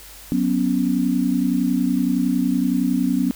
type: chord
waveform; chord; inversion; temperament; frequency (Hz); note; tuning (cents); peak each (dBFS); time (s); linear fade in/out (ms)
sine; F# suspended fourth; none; just; 185 / 246.7 / 277.5; F#3 / B3 / C#4; 0 / -2 / +2; -23 / -20 / -21; 0.32-3.31; 0
effects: added 50 Hz sine -46 dBFS peak until 3.35 s + white hiss -42 dBFS RMS until 3.35 s